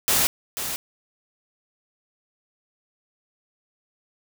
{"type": "noise with echo", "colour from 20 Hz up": "white", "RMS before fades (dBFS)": -20, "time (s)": [0.08, 0.27], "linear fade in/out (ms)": 0, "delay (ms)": 490, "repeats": 1, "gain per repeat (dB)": -9, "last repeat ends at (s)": 0.76, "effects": []}